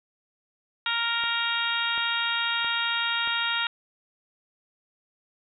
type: harmonic tone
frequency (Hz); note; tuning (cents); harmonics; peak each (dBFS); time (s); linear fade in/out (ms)
466.2; A#4; 0; 2 / 3 / 4 / 5 / 6 / 7 / 8; -34 / -29 / -33 / -35 / -32 / -33 / -31; 0.86-3.67; 2
type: clicks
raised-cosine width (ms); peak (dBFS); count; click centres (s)
0.5; -24; 4; 1.238 / 1.978 / 2.646 / 3.275
effects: none